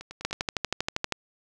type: two click trains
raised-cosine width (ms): 0.2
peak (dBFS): -23 / -9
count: 5 / 12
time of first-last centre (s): 0.01-0.41 / 0.25-1.123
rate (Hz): 10 / 12.6
effects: none